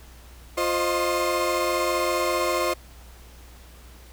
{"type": "tone cluster", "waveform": "35% pulse", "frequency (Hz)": [350, 524, 619, 1063], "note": ["F4", "C5", "D#5", "C6"], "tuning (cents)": [4, 2, -9, 27], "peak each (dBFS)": -26, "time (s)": [0.57, 2.74], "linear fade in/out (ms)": 10, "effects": ["added 60 Hz sine -45 dBFS peak until 4.12 s", "pink hiss -51 dBFS RMS until 4.12 s"]}